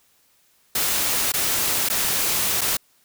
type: noise with dropouts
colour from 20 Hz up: white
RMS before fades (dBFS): -22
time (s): 0.75-2.77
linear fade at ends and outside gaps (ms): 5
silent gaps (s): 1.321-1.337 / 1.888-1.899 / 2.61-2.614
effects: white hiss -61 dBFS RMS until 3.04 s